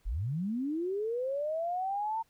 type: linear sweep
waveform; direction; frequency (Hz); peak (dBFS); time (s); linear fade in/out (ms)
sine; up; 32.96 to 914; -30; 0.05-2.23; 20
effects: pink hiss -70 dBFS RMS until 2.29 s